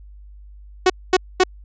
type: tone bursts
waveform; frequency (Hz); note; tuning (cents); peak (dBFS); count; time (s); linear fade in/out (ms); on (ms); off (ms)
sawtooth; 370; F#4; 0; -7; 3; 0.86-1.437; 5; 39; 230
effects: added 50 Hz sine -39 dBFS peak until 1.64 s + resampled to 16000 Hz